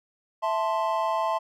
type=chord; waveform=triangle; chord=A minor; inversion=second; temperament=equal; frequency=659.3 / 880 / 1046.5 Hz; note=E5 / A5 / C6; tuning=0 / 0 / 0 cents; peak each=-26 dBFS; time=0.42-1.39 s; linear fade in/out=20 ms; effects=none